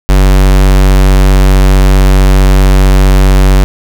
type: tone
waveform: square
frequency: 47.7 Hz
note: G1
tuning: 47 cents flat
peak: -3 dBFS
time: 0.09-3.64 s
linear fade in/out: 0 ms
effects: none